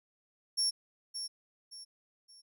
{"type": "tone with echo", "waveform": "35% pulse", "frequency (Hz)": 5490, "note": "F8", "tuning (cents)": -31, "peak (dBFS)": -25, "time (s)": [0.57, 0.71], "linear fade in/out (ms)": 20, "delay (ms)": 570, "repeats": 3, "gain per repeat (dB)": -9, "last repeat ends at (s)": 2.42, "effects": []}